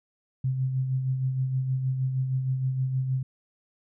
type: tone with tremolo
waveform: sine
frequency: 130.81 Hz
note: C3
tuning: in tune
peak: -22 dBFS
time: 0.44-3.23 s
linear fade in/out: 5 ms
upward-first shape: sine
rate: 6.4 Hz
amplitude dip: 45%
effects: none